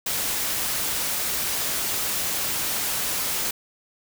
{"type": "noise", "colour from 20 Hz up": "white", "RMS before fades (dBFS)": -26, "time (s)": [0.06, 3.51], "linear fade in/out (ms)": 5, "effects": []}